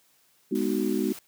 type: chord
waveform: sine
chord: G# minor seventh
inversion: none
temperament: just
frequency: 207.7 / 249.2 / 311.5 / 373.8 Hz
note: G#3 / B3 / D#4 / F#4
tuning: 0 / +16 / +2 / +18 cents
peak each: -29 dBFS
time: 0.51-1.13 s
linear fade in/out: 10 ms
type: noise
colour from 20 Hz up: white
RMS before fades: -43 dBFS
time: 0.55-1.19 s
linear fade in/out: 2 ms
effects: white hiss -64 dBFS RMS until 1.27 s + high-pass 80 Hz 12 dB/octave